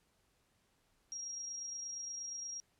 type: tone with amplitude modulation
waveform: sine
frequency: 5630 Hz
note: F8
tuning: 13 cents sharp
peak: -39 dBFS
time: 1.12-2.6 s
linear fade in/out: 0 ms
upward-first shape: sine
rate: 28.5 Hz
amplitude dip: 35%
effects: pink hiss -75 dBFS RMS until 2.79 s + low-pass 12000 Hz 12 dB/octave